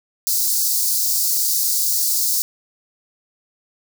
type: high-pass noise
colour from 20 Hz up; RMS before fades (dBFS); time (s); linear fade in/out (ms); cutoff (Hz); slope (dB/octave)
white; -19; 0.27-2.42; 0; 4400; 48
effects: none